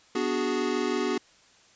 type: chord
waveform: square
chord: G# half-diminished seventh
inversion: first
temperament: equal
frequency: 246.9 / 293.7 / 370 / 415.3 Hz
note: B3 / D4 / F#4 / G#4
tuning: 0 / 0 / 0 / 0 cents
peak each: -32 / -33 / -30 / -32 dBFS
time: 0.15-1.18 s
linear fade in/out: 5 ms
effects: white hiss -58 dBFS RMS until 1.75 s + resampled to 16000 Hz